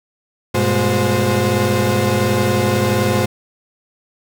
35% pulse tone cluster, 99.2 / 120.6 / 210.1 / 360.9 / 522 Hz, G2 / B2 / G#3 / F#4 / C5, +21 / -41 / +20 / -43 / -4 cents, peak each -19 dBFS, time 0.54-3.26 s, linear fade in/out 10 ms, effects none

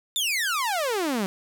sawtooth exponential sweep, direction down, 3676 to 183.5 Hz, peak -20 dBFS, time 0.16-1.26 s, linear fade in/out 0 ms, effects none

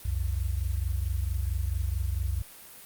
sine tone pair together, 63.61 / 88.1 Hz, C2 / F2, -48 / +16 cents, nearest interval tritone, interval 564 cents, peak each -28 / -30 dBFS, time 0.05-2.42 s, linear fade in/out 5 ms, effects white hiss -48 dBFS RMS until 2.85 s + Opus 32 kbps

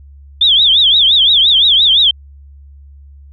sine tone with vibrato, 3454 Hz, A7, 33 cents flat, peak -6 dBFS, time 0.41-2.11 s, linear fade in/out 5 ms, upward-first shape triangle, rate 5.8 Hz, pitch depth 220 cents each way, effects added 70 Hz sine -35 dBFS peak until 3.32 s

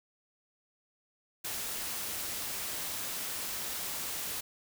white noise, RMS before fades -37 dBFS, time 1.44-4.41 s, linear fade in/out 10 ms, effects none

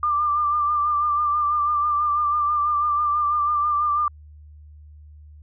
sine tone with vibrato, 1188 Hz, D6, 20 cents sharp, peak -18 dBFS, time 0.03-4.08 s, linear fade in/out 2 ms, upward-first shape sine, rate 6.1 Hz, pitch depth 34 cents each way, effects added 75 Hz sine -42 dBFS peak until 5.42 s

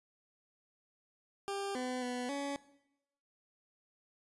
20% pulse tone with pitch steps, 397.2 / 252.7 / 247.6 / 281.4 Hz, G4 / B3 / B3 / C#4, +23 / +40 / +5 / +26 cents, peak -31 dBFS, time 1.48-2.56 s, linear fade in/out 0 ms, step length 270 ms, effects noise-tail reverb RT60 0.8 s tail -17 dB re dry + resampled to 24000 Hz

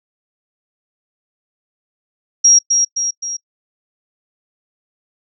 sine tone with echo, 5640 Hz, F8, 16 cents sharp, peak -6 dBFS, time 2.44-2.59 s, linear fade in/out 10 ms, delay 260 ms, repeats 3, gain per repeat -5 dB, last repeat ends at 3.37 s, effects noise-tail reverb RT60 0.1 s tail -24 dB re dry

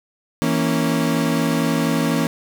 35% pulse chord, A# diminished, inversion second, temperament equal, 164.81 / 233.1 / 277.2 Hz, E3 / A#3 / C#4, 0 / 0 / 0 cents, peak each -20 dBFS, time 0.42-2.27 s, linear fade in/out 0 ms, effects none

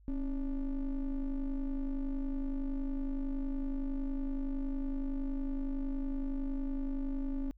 triangle ring-modulated tone, 148.4 Hz, D3, 18 cents sharp, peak -27 dBFS, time 0.08-7.51 s, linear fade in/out 0 ms, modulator 123 Hz, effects added 50 Hz sine -57 dBFS peak until 7.57 s

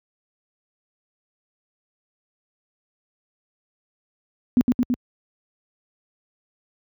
sine tone with echo, 246.9 Hz, B3, in tune, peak -12 dBFS, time 4.57-4.61 s, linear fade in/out 0 ms, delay 110 ms, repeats 3, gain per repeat -2 dB, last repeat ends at 4.94 s, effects high-pass 60 Hz 12 dB/octave

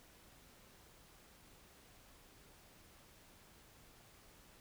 silence, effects pink hiss -63 dBFS RMS until 4.6 s

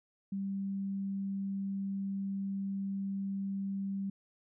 sine tone, 196 Hz, G3, in tune, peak -33 dBFS, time 0.32-4.1 s, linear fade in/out 5 ms, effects none

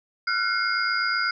sine tone cluster, 1375 / 1483 / 2139 / 4880 Hz, F6 / F#6 / C7 / D#8, -27 / +4 / +38 / -34 cents, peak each -26 / -26 / -30 / -29 dBFS, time 0.27-1.31 s, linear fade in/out 5 ms, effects none

